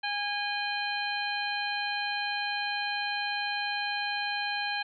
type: harmonic tone with a mistuned harmonic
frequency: 820 Hz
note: G#5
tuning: 22 cents flat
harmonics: 1 / 2 / 3 / 4 / 5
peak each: -34 / -34 / -36 / -38 / -37 dBFS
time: 0.03-4.83 s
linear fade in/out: 10 ms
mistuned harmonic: 4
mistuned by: -89 cents
effects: none